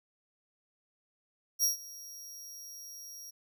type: tone with ADSR envelope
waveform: sawtooth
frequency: 5650 Hz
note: F8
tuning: 19 cents sharp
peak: -21 dBFS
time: 1.59-3.31 s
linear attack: 45 ms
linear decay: 130 ms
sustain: -21 dB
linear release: 14 ms
effects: none